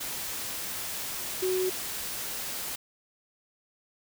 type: tone in noise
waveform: sine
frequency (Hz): 371.1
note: F#4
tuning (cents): +5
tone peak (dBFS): -25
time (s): 1.42-1.7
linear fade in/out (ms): 10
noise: white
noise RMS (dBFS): -35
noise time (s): 0-2.76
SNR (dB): +7
effects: none